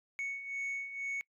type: beating tone pair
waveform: sine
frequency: 2217 / 2219.1 Hz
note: C#7 / C#7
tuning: 0 / +1 cents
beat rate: 2.1 Hz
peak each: -40 / -35 dBFS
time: 0.19-1.21 s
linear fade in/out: 0 ms
effects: noise-tail reverb RT60 0.1 s tail -26 dB re dry + tanh soft clip ceiling -33 dBFS